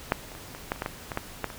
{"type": "clicks", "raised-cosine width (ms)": 0.5, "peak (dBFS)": [-6, -28, -29, -25, -11, -28, -14, -14, -17, -12, -12, -24], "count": 12, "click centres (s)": [0.121, 0.318, 0.351, 0.549, 0.719, 0.761, 0.821, 0.861, 1.118, 1.174, 1.443, 1.502], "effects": ["pink hiss -44 dBFS RMS until 1.58 s"]}